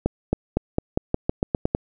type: accelerating click train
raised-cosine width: 2 ms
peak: -6 dBFS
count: 11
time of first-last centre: 0.06-1.749 s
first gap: 270 ms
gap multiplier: 0.89
effects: none